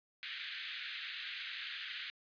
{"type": "band-pass noise", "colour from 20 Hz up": "white", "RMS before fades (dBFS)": -44, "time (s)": [0.23, 2.1], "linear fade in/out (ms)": 0, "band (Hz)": [1500, 4000], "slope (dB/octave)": 48, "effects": ["resampled to 11025 Hz"]}